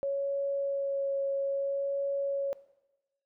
sine tone with vibrato, 554.4 Hz, C#5, in tune, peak -28 dBFS, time 0.03-2.53 s, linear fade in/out 0 ms, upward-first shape sine, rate 0.61 Hz, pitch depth 10 cents each way, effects noise-tail reverb RT60 1.0 s tail -18 dB re dry

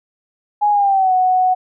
sine tone with pitch glide, 830.6 to 740 Hz, G#5 to F#5, 0 to 0 cents, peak -11 dBFS, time 0.61-1.55 s, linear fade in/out 20 ms, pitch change -200 cents, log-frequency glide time 0.71-1.13 s, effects none

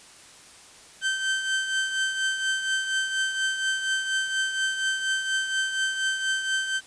30% pulse tone with tremolo, 1551 Hz, G6, 19 cents flat, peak -19 dBFS, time 1.01-6.81 s, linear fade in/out 50 ms, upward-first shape triangle, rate 4.2 Hz, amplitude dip 60%, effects white hiss -49 dBFS RMS until 6.86 s + resampled to 22050 Hz

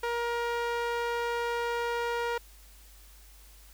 sawtooth tone with band-pass filter, 472.6 Hz, A#4, 24 cents sharp, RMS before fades -31 dBFS, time 0.03-2.38 s, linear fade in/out 5 ms, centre 1100 Hz, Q 0.64, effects added 50 Hz sine -52 dBFS peak until 3.73 s + white hiss -57 dBFS RMS until 3.73 s

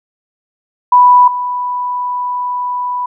sine tone pair in turn, 987.8 / 987.8 Hz, B5 / B5, 0 / 0 cents, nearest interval unison, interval 0 cents, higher neither, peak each -3 / -15 dBFS, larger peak first, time 0.92-1.28 / 1.28-3.06 s, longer second, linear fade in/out 5 ms, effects none

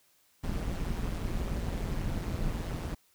brown noise with amplitude modulation, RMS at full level -30 dBFS, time 0.43-2.95 s, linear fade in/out 10 ms, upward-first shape sine, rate 173 Hz, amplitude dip 65%, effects white hiss -67 dBFS RMS until 3.14 s

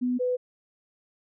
sine tone pair in turn, 248.7 / 499.1 Hz, B3 / B4, +12 / +18 cents, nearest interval octave, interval 1206 cents, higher second, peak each -23 dBFS, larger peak neither, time 0.01-0.19 / 0.19-0.37 s, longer neither, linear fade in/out 20 ms, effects none

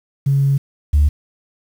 sine tone pair in turn, 138.59 / 73.42 Hz, C#3 / D2, 0 / 0 cents, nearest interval major seventh, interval 1100 cents, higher first, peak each -11 / -8 dBFS, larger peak second, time 0.26-0.58 / 0.93-1.09 s, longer first, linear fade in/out 10 ms, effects tanh soft clip ceiling -6 dBFS + 7-bit

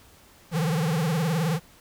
square tone with vibrato, 161.1 Hz, E3, 39 cents flat, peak -23 dBFS, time 0.51-1.6 s, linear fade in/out 50 ms, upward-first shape triangle, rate 19 Hz, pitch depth 200 cents each way, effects pink hiss -54 dBFS RMS until 1.8 s

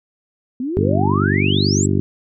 sine exponential sweep, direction up, 239.6 to 7902 Hz, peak -20 dBFS, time 0.6-1.86 s, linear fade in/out 2 ms
harmonic tone, 49 Hz, G1, in tune, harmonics 2 / 3 / 4 / 5 / 6 / 7 / 8, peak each -19 / -21 / -22 / -23 / -24 / -24 / -25 dBFS, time 0.77-2 s, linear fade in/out 0 ms
effects none

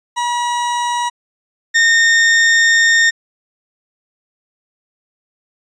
40% pulse tone pair in turn, 963 / 1832.7 Hz, B5 / A#6, -44 / -30 cents, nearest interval major seventh, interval 1114 cents, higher second, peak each -15 / -8 dBFS, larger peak second, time 0.16-1.1 / 1.74-3.11 s, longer second, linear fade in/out 20 ms, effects resampled to 22050 Hz

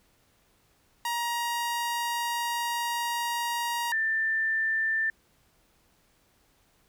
sawtooth / sine tone pair in turn, 945 / 1780.2 Hz, A#5 / A6, +23 / +20 cents, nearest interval major seventh, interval 1097 cents, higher second, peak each -24 dBFS, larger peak neither, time 1.05-3.92 / 3.92-5.1 s, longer first, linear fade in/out 2 ms, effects pink hiss -66 dBFS RMS until 6.88 s

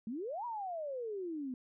sine exponential two-way sweep, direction up then down, 207.7 to 987.8 to 246 Hz, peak -37 dBFS, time 0.07-1.54 s, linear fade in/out 2 ms, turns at 0.45 s, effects none

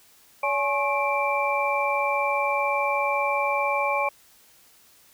sine tone cluster, 568 / 843 / 1085 / 2349 Hz, C#5 / G#5 / C#6 / D7, +42 / +26 / -37 / 0 cents, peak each -27 dBFS, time 0.43-4.09 s, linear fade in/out 5 ms, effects white hiss -56 dBFS RMS until 5.13 s

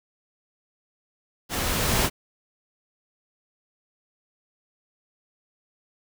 pink noise with level ramp, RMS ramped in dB -28 to -21 dBFS, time 1.49-2.1 s, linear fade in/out 50 ms, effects none

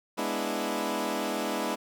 15% pulse chord, E dominant seventh, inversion first, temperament equal, 207.7 / 246.9 / 293.7 / 329.6 Hz, G#3 / B3 / D4 / E4, 0 / 0 / 0 / 0 cents, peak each -28 dBFS, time 0.17-1.76 s, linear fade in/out 20 ms, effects none

